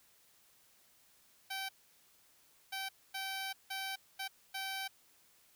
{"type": "tone bursts at uneven times", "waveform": "10% pulse", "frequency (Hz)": 773, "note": "G5", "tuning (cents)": -24, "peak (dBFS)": -30, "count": 6, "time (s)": [[1.5, 1.69], [2.72, 2.89], [3.14, 3.53], [3.7, 3.96], [4.19, 4.28], [4.54, 4.88]], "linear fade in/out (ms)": 10, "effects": ["white hiss -67 dBFS RMS until 5.55 s"]}